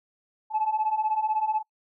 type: beating tone pair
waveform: sine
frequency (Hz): 853 / 869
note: G#5 / A5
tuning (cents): +46 / -22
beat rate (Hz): 16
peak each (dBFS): -27 / -24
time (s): 0.5-1.63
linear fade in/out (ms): 50
effects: noise-tail reverb RT60 0.1 s tail -24 dB re dry + tanh soft clip ceiling -17 dBFS